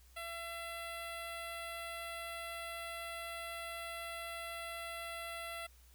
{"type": "tone with notch filter", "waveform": "10% pulse", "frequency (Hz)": 674, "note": "E5", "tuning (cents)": 38, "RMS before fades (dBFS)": -44, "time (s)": [0.16, 5.67], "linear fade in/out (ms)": 10, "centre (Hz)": 5700, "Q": 1.2, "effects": ["added 61 Hz sine -60 dBFS peak until 5.94 s", "white hiss -67 dBFS RMS until 5.94 s"]}